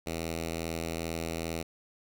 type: tone with notch filter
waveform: 5% pulse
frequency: 82.41 Hz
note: E2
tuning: in tune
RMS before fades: -35 dBFS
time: 0.06-1.63 s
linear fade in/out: 10 ms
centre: 990 Hz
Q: 1.3
effects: none